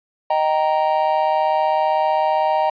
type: chord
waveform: triangle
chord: Eb major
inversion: none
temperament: just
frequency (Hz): 622.3 / 777.8 / 933.4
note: Eb5 / G5 / Bb5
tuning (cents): 0 / -14 / +2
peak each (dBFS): -18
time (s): 0.3-2.7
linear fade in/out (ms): 5
effects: resampled to 11025 Hz